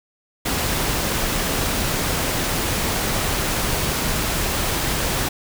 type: noise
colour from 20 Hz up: pink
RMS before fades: -22 dBFS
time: 0.45-5.29 s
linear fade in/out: 10 ms
effects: none